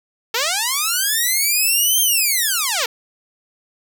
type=linear two-way sweep; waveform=5% pulse; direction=up then down; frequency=430 to 3200 to 430 Hz; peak=-6 dBFS; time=0.34-2.86 s; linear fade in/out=5 ms; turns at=2.01 s; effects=none